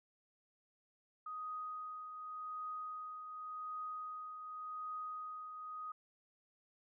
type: tone with tremolo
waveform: sine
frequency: 1249 Hz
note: D#6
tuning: 6 cents sharp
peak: -40 dBFS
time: 1.26-5.92 s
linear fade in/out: 5 ms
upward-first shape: triangle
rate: 0.88 Hz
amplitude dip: 50%
effects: none